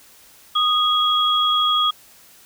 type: tone pair together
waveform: sine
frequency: 1240 / 3314 Hz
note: D#6 / G#7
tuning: -6 / -4 cents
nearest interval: octave + perfect fourth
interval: 1702 cents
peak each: -18 dBFS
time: 0.55-1.91 s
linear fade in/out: 10 ms
effects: white hiss -49 dBFS RMS until 2.45 s